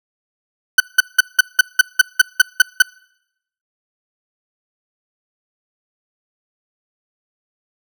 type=tone bursts; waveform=40% pulse; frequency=1505 Hz; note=F#6; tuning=29 cents sharp; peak=-4 dBFS; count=11; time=0.78-2.822 s; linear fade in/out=5 ms; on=22 ms; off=180 ms; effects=noise-tail reverb RT60 0.8 s tail -26 dB re dry